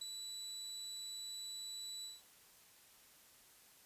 30% pulse tone with ADSR envelope, 3951 Hz, B7, in tune, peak -37 dBFS, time 0.01-2.22 s, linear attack 8 ms, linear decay 11 ms, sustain -5 dB, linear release 180 ms, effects white hiss -64 dBFS RMS until 3.85 s + resampled to 32000 Hz

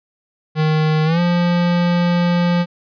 square tone with pitch glide, 155.56 to 174.61 Hz, D#3 to F3, 0 to 0 cents, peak -14 dBFS, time 0.55-2.66 s, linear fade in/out 50 ms, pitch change +200 cents, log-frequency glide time 1.05-1.2 s, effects resampled to 11025 Hz

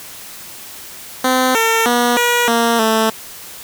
10% pulse tone with pitch steps, 257.1 / 452.2 / 241.4 / 481.2 / 232.4 / 221.3 Hz, C4 / A4 / B3 / B4 / A#3 / A3, -30 / +47 / -39 / -45 / -5 / +10 cents, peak -4 dBFS, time 1.24-3.1 s, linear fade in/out 5 ms, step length 310 ms, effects white hiss -34 dBFS RMS until 3.63 s

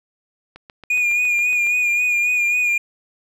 click train, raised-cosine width 0.3 ms, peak -23 dBFS, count 9, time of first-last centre 0.56-1.668 s, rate 7.22 Hz
triangle tone with vibrato, 2440 Hz, D#7, 34 cents flat, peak -14 dBFS, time 0.9-2.78 s, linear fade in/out 5 ms, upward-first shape sine, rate 3.7 Hz, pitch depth 33 cents each way
effects none

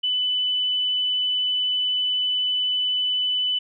sine tone, 2996 Hz, F#7, 21 cents sharp, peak -20 dBFS, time 0.03-3.59 s, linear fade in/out 10 ms, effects none

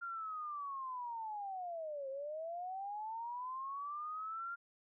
sine linear two-way sweep, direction down then up, 1400 to 529 to 1400 Hz, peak -40 dBFS, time 0.01-4.56 s, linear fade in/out 20 ms, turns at 2.09 s, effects none

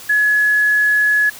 sine tone, 1695 Hz, G#6, 35 cents sharp, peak -11 dBFS, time 0.09-1.3 s, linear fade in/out 10 ms, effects white hiss -36 dBFS RMS until 1.39 s

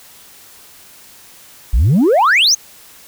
sine exponential sweep, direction up, 47.05 to 6645 Hz, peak -6 dBFS, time 1.73-2.55 s, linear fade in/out 10 ms, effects tanh soft clip ceiling -7 dBFS + white hiss -42 dBFS RMS until 3.07 s

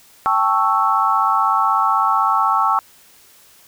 sine chord, A dominant seventh, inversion third, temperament equal, 784 / 880 / 1108.7 / 1318.5 Hz, G5 / A5 / C#6 / E6, 0 / 0 / 0 / 0 cents, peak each -21 / -20 / -18 / -18 dBFS, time 0.26-2.79 s, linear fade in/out 0 ms, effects white hiss -49 dBFS RMS until 3.67 s

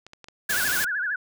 clicks, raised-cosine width 0.2 ms, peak -26 dBFS, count 6, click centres 0.066 / 0.134 / 0.243 / 0.285 / 0.546 / 0.678 s
sine tone with vibrato, 1574 Hz, G6, 7 cents sharp, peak -24 dBFS, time 0.49-1.16 s, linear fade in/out 5 ms, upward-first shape sine, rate 13 Hz, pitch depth 160 cents each way
white noise, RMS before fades -27 dBFS, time 0.49-0.85 s, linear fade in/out 10 ms
effects none

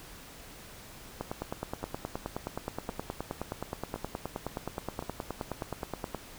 two click trains, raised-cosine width 1 ms, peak -24 / -19 dBFS, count 4 / 48, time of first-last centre 1.83-5.025 / 1.21-6.147 s, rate 0.939 / 9.52 Hz, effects pink hiss -49 dBFS RMS until 6.38 s

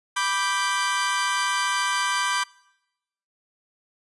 sawtooth chord, G major, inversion first, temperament equal, 987.8 / 1174.7 / 1568 Hz, B5 / D6 / G6, 0 / 0 / 0 cents, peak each -23 dBFS, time 0.16-2.44 s, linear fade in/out 10 ms, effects noise-tail reverb RT60 0.9 s tail -24 dB re dry + resampled to 24000 Hz

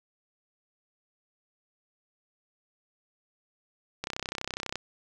click train, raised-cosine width 0.2 ms, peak -15 dBFS, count 24, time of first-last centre 4.04-4.757 s, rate 32.1 Hz, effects none

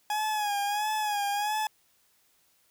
40% pulse tone with vibrato, 834 Hz, G#5, 7 cents sharp, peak -26 dBFS, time 0.1-1.67 s, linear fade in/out 2 ms, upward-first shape sine, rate 1.5 Hz, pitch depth 58 cents each way, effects white hiss -67 dBFS RMS until 2.7 s

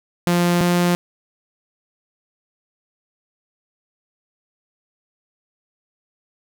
sawtooth tone pair in turn, 174.61 / 175.72 Hz, F3 / F3, 0 / +11 cents, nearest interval unison, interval 11 cents, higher second, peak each -11 dBFS, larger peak neither, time 0.27-0.61 / 0.61-0.95 s, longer neither, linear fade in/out 0 ms, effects none

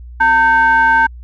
triangle ring-modulated tone, 324.1 Hz, E4, 29 cents flat, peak -3 dBFS, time 0.2-1.07 s, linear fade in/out 10 ms, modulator 1230 Hz, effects added 60 Hz sine -30 dBFS peak until 1.23 s

